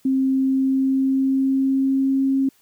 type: tone with pitch glide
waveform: sine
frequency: 265.4 to 269.4 Hz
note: C4 to C#4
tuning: +25 to -49 cents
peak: -16 dBFS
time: 0.05-2.49 s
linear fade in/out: 5 ms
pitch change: +26 cents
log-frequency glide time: 0.27-2.25 s
effects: white hiss -59 dBFS RMS until 2.61 s